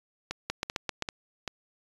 two click trains, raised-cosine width 0.2 ms, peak -12 / -15 dBFS, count 5 / 4, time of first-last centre 0.5-1.024 / 0.31-1.477 s, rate 7.64 / 2.57 Hz, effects resampled to 24000 Hz

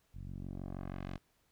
10% pulse tone with low-pass filter sweep, 46.25 Hz, F#1, in tune, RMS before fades -43 dBFS, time 0.14-1.18 s, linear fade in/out 10 ms, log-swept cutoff 100 to 5000 Hz, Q 0.77, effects pink hiss -74 dBFS RMS until 1.51 s

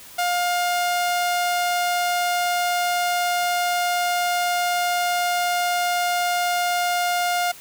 sawtooth tone, 708 Hz, F5, 23 cents sharp, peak -16 dBFS, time 0.18-7.52 s, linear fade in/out 10 ms, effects white hiss -43 dBFS RMS until 7.6 s

